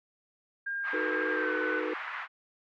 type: tone with pitch glide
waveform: sine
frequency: 1608 to 1500.3 Hz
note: G6 to F#6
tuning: +44 to +24 cents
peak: -31 dBFS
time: 0.66-1.8 s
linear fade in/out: 10 ms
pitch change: -120 cents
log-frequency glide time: 1.33-1.54 s
type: band-pass noise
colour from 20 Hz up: white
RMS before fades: -38 dBFS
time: 0.83-2.28 s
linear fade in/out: 50 ms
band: 980 to 1900 Hz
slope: 24 dB/octave
type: chord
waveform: sine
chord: B dominant seventh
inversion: first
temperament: equal with one note detuned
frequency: 311.1 / 370 / 448.7 / 493.9 Hz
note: D#4 / F#4 / A4 / B4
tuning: 0 / 0 / +34 / 0 cents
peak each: -36 / -38 / -36 / -35 dBFS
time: 0.93-1.94 s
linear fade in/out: 5 ms
effects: none